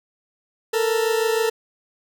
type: tone pair together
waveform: 40% pulse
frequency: 443.6 / 470 Hz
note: A4 / A#4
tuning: +14 / +14 cents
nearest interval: minor second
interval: 100 cents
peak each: -19 / -23 dBFS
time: 0.73-1.5 s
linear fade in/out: 10 ms
effects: none

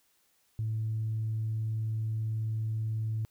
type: tone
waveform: sine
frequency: 110.2 Hz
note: A2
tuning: 3 cents sharp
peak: -28 dBFS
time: 0.59-3.25 s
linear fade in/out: 0 ms
effects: tanh soft clip ceiling -25 dBFS + white hiss -70 dBFS RMS until 3.3 s

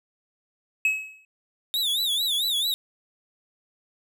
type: tone with exponential decay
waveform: triangle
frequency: 2568 Hz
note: E7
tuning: 46 cents flat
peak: -15 dBFS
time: 0.85-1.25 s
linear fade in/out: 2 ms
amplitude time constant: 86 ms
type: tone with vibrato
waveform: 45% pulse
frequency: 3648 Hz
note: A#7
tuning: 38 cents flat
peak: -22 dBFS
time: 1.74-2.74 s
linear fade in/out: 0 ms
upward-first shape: sine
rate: 4.5 Hz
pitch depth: 150 cents each way
effects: none

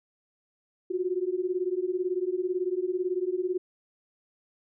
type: beating tone pair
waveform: sine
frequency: 356 / 374 Hz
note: F4 / F#4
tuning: +33 / +19 cents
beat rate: 18 Hz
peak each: -29 / -29 dBFS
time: 0.9-3.58 s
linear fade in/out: 10 ms
effects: none

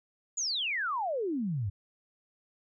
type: exponential sweep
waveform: sine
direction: down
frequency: 7110 to 90.7 Hz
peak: -29 dBFS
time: 0.37-1.7 s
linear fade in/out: 10 ms
effects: none

